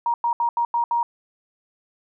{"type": "tone bursts at uneven times", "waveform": "sine", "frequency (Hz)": 943, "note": "A#5", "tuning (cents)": 20, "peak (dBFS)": -18, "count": 6, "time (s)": [[0.06, 0.14], [0.24, 0.33], [0.4, 0.49], [0.57, 0.65], [0.74, 0.84], [0.91, 1.03]], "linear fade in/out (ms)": 2, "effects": []}